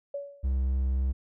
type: tone with exponential decay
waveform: sine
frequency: 566 Hz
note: C#5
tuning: 36 cents sharp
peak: -29 dBFS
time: 0.14-0.57 s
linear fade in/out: 5 ms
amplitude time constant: 92 ms
type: tone with vibrato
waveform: triangle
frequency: 65.5 Hz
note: C2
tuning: 2 cents sharp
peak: -22 dBFS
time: 0.43-1.13 s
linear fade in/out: 20 ms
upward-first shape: sine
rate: 3.7 Hz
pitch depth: 8 cents each way
effects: none